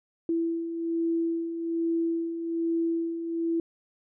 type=beating tone pair; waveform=sine; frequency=331.5 / 332.7 Hz; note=E4 / E4; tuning=+10 / +16 cents; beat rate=1.2 Hz; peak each=-34 / -26 dBFS; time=0.29-3.6 s; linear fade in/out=2 ms; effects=none